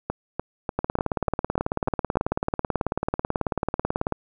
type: two click trains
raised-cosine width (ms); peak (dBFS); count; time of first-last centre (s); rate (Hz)
1; -9 / -11; 62 / 8; 0.79-4.123 / 0.1-2.171; 18.3 / 3.38
effects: none